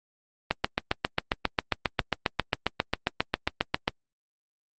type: click train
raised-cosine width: 0.3 ms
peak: -6 dBFS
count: 26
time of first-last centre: 0.51-3.879 s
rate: 7.42 Hz
effects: Opus 24 kbps